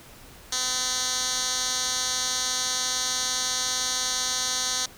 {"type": "tone with band-pass filter", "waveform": "10% pulse", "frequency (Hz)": 254.1, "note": "B3", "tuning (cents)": 49, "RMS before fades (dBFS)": -27, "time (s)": [0.52, 4.86], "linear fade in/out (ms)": 5, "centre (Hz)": 5400, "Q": 3, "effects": ["pink hiss -48 dBFS RMS until 4.97 s"]}